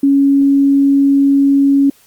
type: tone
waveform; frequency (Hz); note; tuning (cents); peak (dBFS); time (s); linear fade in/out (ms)
sine; 277.8; C#4; +4; -7; 0.03-1.9; 5
effects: white hiss -49 dBFS RMS until 2.06 s + Opus 32 kbps